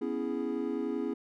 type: chord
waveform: triangle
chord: C# minor seventh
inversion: third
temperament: equal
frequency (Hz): 246.9 / 277.2 / 329.6 / 415.3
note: B3 / C#4 / E4 / G#4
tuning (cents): 0 / 0 / 0 / 0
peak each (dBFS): -34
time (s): 0.01-1.14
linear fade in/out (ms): 10
effects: none